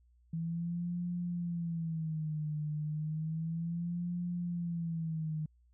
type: tone with vibrato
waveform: sine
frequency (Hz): 162.8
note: E3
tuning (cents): -21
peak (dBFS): -33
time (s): 0.33-5.46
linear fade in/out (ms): 5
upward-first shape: sine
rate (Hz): 0.32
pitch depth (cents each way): 130
effects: added 60 Hz sine -63 dBFS peak until 5.73 s